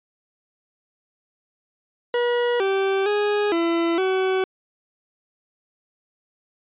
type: tone with pitch steps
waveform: 40% pulse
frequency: 482.1 / 388.4 / 414.4 / 335.9 / 377.5 Hz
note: B4 / G4 / G#4 / E4 / F#4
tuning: -42 / -16 / -4 / +33 / +35 cents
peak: -18 dBFS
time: 2.14-4.44 s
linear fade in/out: 2 ms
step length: 460 ms
effects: resampled to 8000 Hz